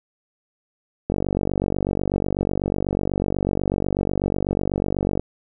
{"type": "click train", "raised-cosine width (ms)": 2, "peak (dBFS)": -8, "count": 198, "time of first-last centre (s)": [1.1, 5.196], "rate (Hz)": 48.1, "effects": []}